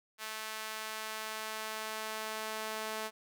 sawtooth tone with high-pass filter sweep, 218 Hz, A3, 16 cents flat, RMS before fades -40 dBFS, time 0.18-3.11 s, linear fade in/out 50 ms, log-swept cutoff 1300 to 610 Hz, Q 0.74, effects none

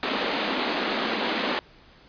pink band-pass noise, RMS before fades -27 dBFS, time 0.03-1.59 s, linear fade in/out 0 ms, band 210 to 4400 Hz, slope 48 dB/octave, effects pink hiss -53 dBFS RMS until 2.08 s + resampled to 11025 Hz

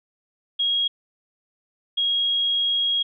sine tone pair in turn, 3286 / 3286 Hz, G#7 / G#7, -19 / -19 cents, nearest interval unison, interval 0 cents, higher neither, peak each -19 dBFS, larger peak neither, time 0.59-0.88 / 1.97-3.03 s, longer second, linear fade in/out 10 ms, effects none

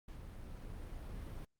brown noise with level ramp, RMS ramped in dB -49 to -44 dBFS, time 0.08-1.45 s, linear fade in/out 5 ms, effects Opus 48 kbps

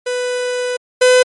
45% pulse tone pair in turn, 496.3 / 503.8 Hz, B4 / B4, +8 / +34 cents, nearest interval unison, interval 26 cents, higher second, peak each -17 / -7 dBFS, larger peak second, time 0.06-0.77 / 1.01-1.23 s, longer first, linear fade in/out 10 ms, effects MP3 48 kbps

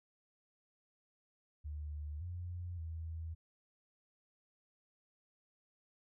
sine tone with pitch steps, 74.8 / 88.1 / 81.4 Hz, D2 / F2 / E2, +32 / +16 / -21 cents, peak -40 dBFS, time 1.64-3.35 s, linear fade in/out 20 ms, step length 570 ms, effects none

